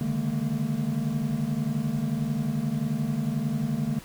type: tone cluster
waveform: triangle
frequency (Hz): 141.4 / 152.7 / 207.3 / 229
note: C#3 / D#3 / G#3 / A#3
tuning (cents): +35 / -32 / -3 / -31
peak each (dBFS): -30 / -28 / -30 / -27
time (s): 0.01-3.99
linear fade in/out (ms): 2
effects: pink hiss -47 dBFS RMS until 4.04 s